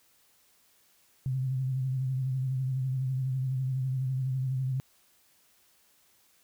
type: tone with vibrato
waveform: sine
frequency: 130.81 Hz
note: C3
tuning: in tune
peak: -27 dBFS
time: 1.26-4.8 s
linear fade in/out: 0 ms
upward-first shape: sine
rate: 12 Hz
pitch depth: 45 cents each way
effects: white hiss -65 dBFS RMS until 6.43 s